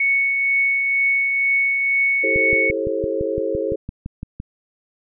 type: tone with tremolo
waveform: sine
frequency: 2217 Hz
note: C#7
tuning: in tune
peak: -14 dBFS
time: 0-2.71 s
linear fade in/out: 5 ms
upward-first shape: triangle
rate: 2.1 Hz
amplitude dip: 35%
type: chord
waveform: sine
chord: A minor seventh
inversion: second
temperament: equal with one note detuned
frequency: 329.6 / 392 / 440 / 536.4 Hz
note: E4 / G4 / A4 / C5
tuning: 0 / 0 / 0 / +43 cents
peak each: -27 / -27 / -24 / -24 dBFS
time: 2.23-3.76 s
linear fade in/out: 10 ms
type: click train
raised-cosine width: 5 ms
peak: -16 dBFS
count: 13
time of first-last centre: 2.36-4.401 s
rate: 5.88 Hz
effects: none